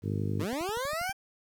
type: harmonic tone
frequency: 50.8 Hz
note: G#1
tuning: 38 cents flat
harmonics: 2 / 3 / 4 / 5 / 6 / 7 / 8 / 9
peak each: -31 / -35 / -37 / -39 / -41 / -42 / -43 / -44 dBFS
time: 0.02-0.46 s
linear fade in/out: 50 ms
type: linear sweep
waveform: 20% pulse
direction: up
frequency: 130.6 to 800 Hz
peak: -26 dBFS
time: 0.39-1.13 s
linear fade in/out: 20 ms
type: click train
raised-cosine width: 5 ms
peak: -34 dBFS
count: 8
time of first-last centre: 0.53-1.095 s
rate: 12.4 Hz
effects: 10-bit